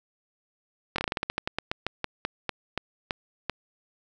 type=slowing click train; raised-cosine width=0.3 ms; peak=-11 dBFS; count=20; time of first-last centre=0.96-3.497 s; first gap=23 ms; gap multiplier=1.17; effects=none